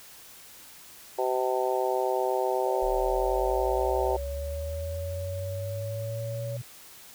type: harmonic tone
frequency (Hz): 128.1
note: C3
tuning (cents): -36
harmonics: 3 / 4 / 5 / 6 / 7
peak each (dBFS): -29 / -30 / -31 / -32 / -32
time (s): 1.18-4.17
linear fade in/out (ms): 10
type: tone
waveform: sine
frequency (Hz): 563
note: C#5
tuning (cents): +27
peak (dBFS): -34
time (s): 2.66-6.57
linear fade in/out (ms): 5
type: linear sweep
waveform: sine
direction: up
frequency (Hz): 34.65 to 123.1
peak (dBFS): -32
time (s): 2.82-6.62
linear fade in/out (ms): 10
effects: white hiss -49 dBFS RMS until 7.14 s